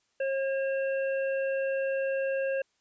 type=harmonic tone; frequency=540 Hz; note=C#5; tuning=45 cents flat; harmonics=1 / 3 / 5; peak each=-27 / -37 / -41 dBFS; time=0.2-2.62 s; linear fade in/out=5 ms; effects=white hiss -73 dBFS RMS until 2.8 s + resampled to 16000 Hz

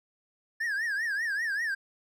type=tone with vibrato; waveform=triangle; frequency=1729 Hz; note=A6; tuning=31 cents flat; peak=-26 dBFS; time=0.6-1.75 s; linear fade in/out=10 ms; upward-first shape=triangle; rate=5.1 Hz; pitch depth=190 cents each way; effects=none

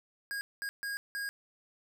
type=tone bursts at uneven times; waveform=square; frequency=1633 Hz; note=G#6; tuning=30 cents flat; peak=-35 dBFS; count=4; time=0.31-0.41 / 0.62-0.69 / 0.83-0.97 / 1.15-1.29 s; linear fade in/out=0 ms; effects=none

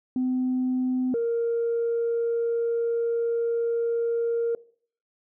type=tone pair in turn; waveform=sine; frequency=255.1 / 465.7 Hz; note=C4 / A#4; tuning=-44 / -2 cents; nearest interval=minor seventh; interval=1042 cents; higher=second; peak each=-21 dBFS; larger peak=neither; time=0.16-1.14 / 1.14-4.55 s; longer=second; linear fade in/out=2 ms; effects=noise-tail reverb RT60 0.5 s tail -21 dB re dry + tanh soft clip ceiling -19 dBFS

